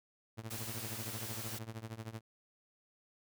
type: tone with tremolo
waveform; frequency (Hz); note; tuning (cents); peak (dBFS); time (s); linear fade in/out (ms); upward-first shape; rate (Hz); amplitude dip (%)
sawtooth; 111.9; A2; +30; -35; 0.37-2.21; 20; triangle; 13; 95
type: noise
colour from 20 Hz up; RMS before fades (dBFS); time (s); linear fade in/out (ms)
white; -44; 0.5-1.59; 10
effects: none